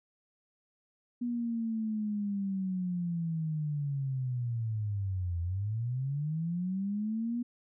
sine linear two-way sweep, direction down then up, 243.3 to 84 to 243.3 Hz, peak -30 dBFS, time 1.21-7.43 s, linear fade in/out 10 ms, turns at 5.41 s, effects none

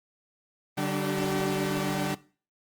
sawtooth tone cluster, 144.8 / 191.3 / 297.2 / 383.4 Hz, D3 / G3 / D4 / G4, -24 / -42 / +21 / -38 cents, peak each -28 dBFS, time 0.77-2.15 s, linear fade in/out 10 ms, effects noise-tail reverb RT60 0.4 s tail -20 dB re dry + Opus 32 kbps

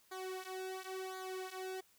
sawtooth tone with flanger, 375.6 Hz, F#4, 26 cents sharp, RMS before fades -44 dBFS, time 0.11-1.81 s, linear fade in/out 10 ms, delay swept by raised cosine 0.36 to 3.66 ms, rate 0.94 Hz, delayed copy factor -0.9, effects white hiss -69 dBFS RMS until 1.98 s

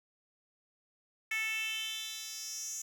10% pulse tone with high-pass filter sweep, 440 Hz, A4, in tune, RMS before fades -38 dBFS, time 1.31-2.82 s, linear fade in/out 5 ms, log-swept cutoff 2100 to 6700 Hz, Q 4.6, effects none

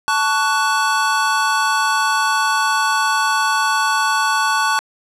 square chord, F# minor, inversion first, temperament equal with one note detuned, 880 / 1122.9 / 1480 Hz, A5 / C#6 / F#6, 0 / +22 / 0 cents, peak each -20 dBFS, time 0.08-4.79 s, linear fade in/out 0 ms, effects low-pass 10000 Hz 12 dB/octave

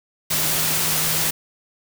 sine tone in noise, 158.3 Hz, D#3, 30 cents sharp, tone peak -32 dBFS, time 0.3-1.31 s, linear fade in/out 10 ms, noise white, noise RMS -21 dBFS, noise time 0.3-1.31 s, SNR -14 dB, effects none

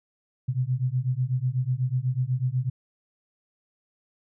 sine beating tone pair, 123.47 / 131.57 Hz, B2 / C3, 0 / +10 cents, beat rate 8.1 Hz, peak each -26 / -26 dBFS, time 0.48-2.7 s, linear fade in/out 10 ms, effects none

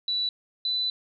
sine tone pair in turn, 3951 / 3992 Hz, B7 / B7, 0 / +18 cents, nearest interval unison, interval 18 cents, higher second, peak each -24 dBFS, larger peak neither, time 0.08-0.29 / 0.65-0.9 s, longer second, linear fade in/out 2 ms, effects none

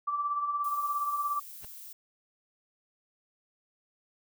sine tone with tremolo, 1165 Hz, D6, 14 cents flat, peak -26 dBFS, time 0.07-1.4 s, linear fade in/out 10 ms, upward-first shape sine, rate 17 Hz, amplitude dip 50%
violet noise, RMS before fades -46 dBFS, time 0.64-1.93 s, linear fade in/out 5 ms
pink noise with exponential growth, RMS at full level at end -44 dBFS, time 1.58-1.65 s, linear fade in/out 2 ms, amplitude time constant 15 ms
effects none

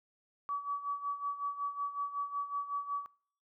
sine tone with tremolo, 1142 Hz, D6, 49 cents flat, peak -31 dBFS, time 0.49-3.06 s, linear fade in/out 0 ms, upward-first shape sine, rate 5.4 Hz, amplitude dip 80%, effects noise-tail reverb RT60 0.5 s tail -22 dB re dry

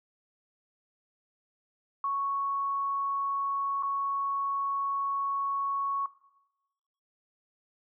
sine tone with dropouts, 1108.7 Hz, C#6, in tune, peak -27 dBFS, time 2.04-6.06 s, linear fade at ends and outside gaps 2 ms, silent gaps 3.826-3.832 s, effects noise-tail reverb RT60 1.0 s tail -19 dB re dry

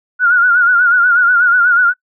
sine tone with vibrato, 1438 Hz, F#6, 50 cents flat, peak -7 dBFS, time 0.19-1.94 s, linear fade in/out 50 ms, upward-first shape sine, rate 8.2 Hz, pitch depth 69 cents each way, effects noise-tail reverb RT60 0.1 s tail -26 dB re dry

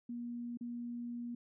sine tone with dropouts, 238.9 Hz, A#3, 43 cents sharp, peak -39 dBFS, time 0.09-1.35 s, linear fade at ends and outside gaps 5 ms, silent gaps 0.573-0.609 s, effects none

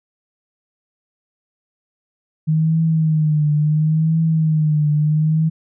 sine tone with vibrato, 155.56 Hz, D#3, in tune, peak -13 dBFS, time 2.47-5.5 s, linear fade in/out 20 ms, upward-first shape triangle, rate 0.72 Hz, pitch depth 80 cents each way, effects none

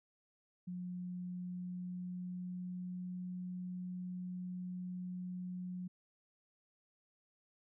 sine tone with pitch glide, 179.6 to 181.16 Hz, F3 to F#3, +49 to -36 cents, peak -40 dBFS, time 0.67-5.88 s, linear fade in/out 10 ms, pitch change +15 cents, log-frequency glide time 1.29-3.29 s, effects none

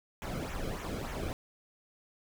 brown noise with flanger, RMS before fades -37 dBFS, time 0.22-1.33 s, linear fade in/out 0 ms, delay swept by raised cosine 0.21 to 1.13 ms, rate 3.4 Hz, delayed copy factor -0.7, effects none

